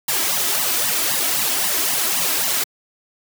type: noise with flanger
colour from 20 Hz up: white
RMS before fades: -20 dBFS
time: 0.08-2.64 s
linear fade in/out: 5 ms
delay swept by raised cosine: 1 to 3.1 ms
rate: 3.8 Hz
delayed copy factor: +0.85
effects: high-pass 150 Hz 12 dB/octave